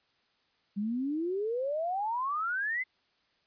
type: exponential sweep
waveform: sine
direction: up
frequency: 196.1 to 2093 Hz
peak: -29 dBFS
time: 0.76-2.84 s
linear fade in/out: 20 ms
effects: white hiss -71 dBFS RMS until 3.46 s + resampled to 11025 Hz